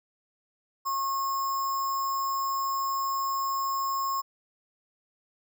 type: tone with sample-and-hold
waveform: sine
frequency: 1087 Hz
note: C#6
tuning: 34 cents flat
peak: -26 dBFS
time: 0.85-4.22 s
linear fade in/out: 20 ms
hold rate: 6300 Hz
effects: none

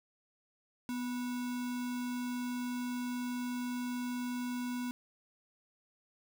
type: tone with sample-and-hold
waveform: sine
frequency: 246.9 Hz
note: B3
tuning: in tune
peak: -34 dBFS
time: 0.89-4.91 s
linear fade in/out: 0 ms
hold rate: 1225 Hz
effects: none

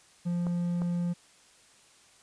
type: tone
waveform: triangle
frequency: 174.2 Hz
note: F3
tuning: 4 cents flat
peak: -25 dBFS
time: 0.25-1.14 s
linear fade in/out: 20 ms
type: clicks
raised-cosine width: 1 ms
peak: -25 dBFS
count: 2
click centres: 0.468 / 0.819 s
effects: white hiss -59 dBFS RMS until 2.22 s + resampled to 22050 Hz

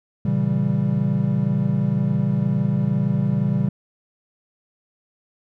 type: chord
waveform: triangle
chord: A# diminished seventh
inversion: none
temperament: equal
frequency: 116.54 / 138.59 / 164.81 / 196 Hz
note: A#2 / C#3 / E3 / G3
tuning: 0 / 0 / 0 / 0 cents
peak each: -24 / -20 / -23 / -20 dBFS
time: 0.25-3.69 s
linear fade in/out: 5 ms
effects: none

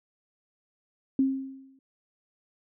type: tone with exponential decay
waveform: sine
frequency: 267.5 Hz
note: C4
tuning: 38 cents sharp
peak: -18 dBFS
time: 1.19-1.79 s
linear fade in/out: 2 ms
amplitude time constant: 130 ms
effects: none

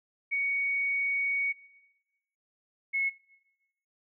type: tone pair in turn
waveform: sine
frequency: 2236 / 2186 Hz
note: C#7 / C#7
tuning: +14 / -25 cents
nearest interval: unison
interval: 39 cents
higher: first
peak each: -26 dBFS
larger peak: neither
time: 0.31-1.53 / 2.93-3.1 s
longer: first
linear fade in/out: 20 ms
effects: noise-tail reverb RT60 1.0 s tail -19 dB re dry

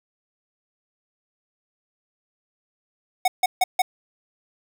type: tone bursts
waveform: square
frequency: 740 Hz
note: F#5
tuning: in tune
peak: -16 dBFS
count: 4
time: 3.25-3.82 s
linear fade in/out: 5 ms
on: 30 ms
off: 150 ms
effects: 8-bit

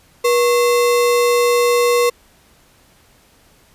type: tone with sample-and-hold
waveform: sine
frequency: 482.4 Hz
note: B4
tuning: 41 cents flat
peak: -11 dBFS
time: 0.24-2.1 s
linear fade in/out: 10 ms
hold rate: 1575 Hz
effects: pink hiss -52 dBFS RMS until 3.74 s + resampled to 32000 Hz

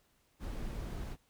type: noise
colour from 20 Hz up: brown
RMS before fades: -40 dBFS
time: 0.39-1.17 s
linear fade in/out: 50 ms
effects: pink hiss -72 dBFS RMS until 1.29 s

